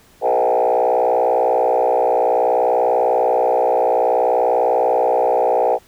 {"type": "tone with frequency modulation", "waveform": "sine", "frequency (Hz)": 632, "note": "D#5", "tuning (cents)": 27, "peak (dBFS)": -12, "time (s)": [0.21, 5.79], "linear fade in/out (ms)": 50, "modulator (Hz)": 60.6, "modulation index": 3.4, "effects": ["tanh soft clip ceiling -8 dBFS", "pink hiss -51 dBFS RMS until 5.87 s"]}